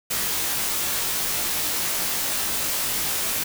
white noise with comb filter, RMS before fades -25 dBFS, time 0.1-3.44 s, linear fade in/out 10 ms, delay 19 ms, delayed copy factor -0.95, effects none

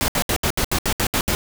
pink noise bursts, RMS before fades -20 dBFS, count 10, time 0.01-1.35 s, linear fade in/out 0 ms, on 71 ms, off 70 ms, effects none

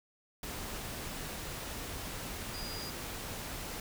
sine tone in noise, 4869 Hz, D#8, 38 cents flat, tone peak -43 dBFS, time 2.54-2.9 s, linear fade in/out 2 ms, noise pink, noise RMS -41 dBFS, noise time 0.43-3.8 s, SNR -5 dB, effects none

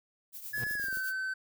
violet noise with tremolo, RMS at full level -40 dBFS, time 0.32-1.14 s, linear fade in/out 50 ms, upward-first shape triangle, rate 8.2 Hz, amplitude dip 70%
40% pulse tone with exponential growth, 120 Hz, B2, 49 cents flat, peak -33 dBFS, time 0.5-0.64 s, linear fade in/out 0 ms, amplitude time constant 30 ms
triangle tone with pitch glide, 1700 to 1532.1 Hz, G#6 to G6, +40 to -40 cents, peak -30 dBFS, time 0.53-1.34 s, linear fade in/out 10 ms, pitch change -180 cents, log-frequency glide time 0.74-0.94 s
click train, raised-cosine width 2 ms, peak -37 dBFS, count 10, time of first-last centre 0.58-0.971 s, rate 23 Hz
effects none

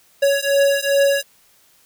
square beating tone pair, 557 / 559.5 Hz, C#5 / C#5, +8 / +16 cents, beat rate 2.5 Hz, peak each -18 dBFS, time 0.22-1.23 s, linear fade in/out 10 ms, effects white hiss -55 dBFS RMS until 1.85 s

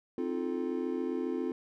triangle chord, F dominant seventh, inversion second, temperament just, 261.9 / 314.3 / 349.2 / 436.5 Hz, C4 / Eb4 / F4 / A4, +2 / +18 / 0 / -14 cents, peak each -33 / -37 / -33 / -36 dBFS, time 0.18-1.52 s, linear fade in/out 2 ms, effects none

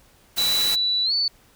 white noise, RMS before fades -27 dBFS, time 0.36-0.76 s, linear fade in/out 20 ms
sine tone with pitch glide, 3951 to 4486 Hz, B7 to C#8, 0 to +20 cents, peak -19 dBFS, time 0.38-1.28 s, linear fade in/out 2 ms, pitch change +220 cents, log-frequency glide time 1.04-1.13 s
effects pink hiss -56 dBFS RMS until 1.55 s

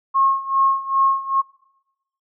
sine tone with tremolo, 1083 Hz, C#6, 41 cents flat, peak -12 dBFS, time 0.14-1.42 s, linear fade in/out 20 ms, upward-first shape sine, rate 2.5 Hz, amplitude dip 85%, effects noise-tail reverb RT60 0.9 s tail -21 dB re dry

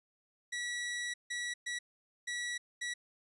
sawtooth tone bursts at uneven times, 1937 Hz, B6, 34 cents flat, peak -32 dBFS, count 5, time 0.52-1.14 / 1.3-1.54 / 1.66-1.79 / 2.27-2.58 / 2.81-2.94 s, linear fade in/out 10 ms, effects resampled to 24000 Hz

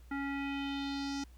square tone with low-pass filter sweep, 278.4 Hz, C#4, 8 cents sharp, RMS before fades -37 dBFS, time 0.11-1.24 s, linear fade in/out 5 ms, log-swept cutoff 1700 to 5900 Hz, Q 3.3, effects added 60 Hz sine -52 dBFS peak until 1.37 s + pink hiss -67 dBFS RMS until 1.37 s

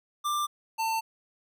square tone pair in turn, 1185 / 895.2 Hz, D6 / A5, +15 / +30 cents, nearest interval perfect fourth, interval 485 cents, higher first, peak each -27 dBFS, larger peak neither, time 0.24-0.47 / 0.78-1.01 s, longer neither, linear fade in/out 20 ms, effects none

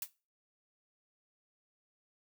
blue noise with exponential decay, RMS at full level -33 dBFS, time 0.02-0.1 s, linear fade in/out 2 ms, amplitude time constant 16 ms, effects noise-tail reverb RT60 0.3 s tail -18 dB re dry

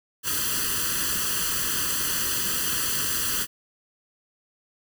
white noise with comb filter, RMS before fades -26 dBFS, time 0.23-3.47 s, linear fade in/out 50 ms, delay 0.66 ms, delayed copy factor +0.9, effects none

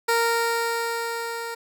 15% pulse tone with level ramp, 463.8 Hz, A#4, 9 cents flat, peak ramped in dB -12 to -24 dBFS, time 0.08-1.55 s, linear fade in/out 10 ms, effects none

